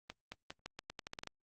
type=accelerating click train; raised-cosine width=0.2 ms; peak=-25 dBFS; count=12; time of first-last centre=0.1-1.273 s; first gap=220 ms; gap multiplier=0.84; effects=Opus 24 kbps